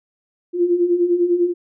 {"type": "beating tone pair", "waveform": "sine", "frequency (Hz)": [342, 352], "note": ["F4", "F4"], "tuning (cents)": [-36, 14], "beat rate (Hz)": 10, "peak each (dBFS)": [-21, -15], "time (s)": [0.53, 1.54], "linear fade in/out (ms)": 50, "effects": []}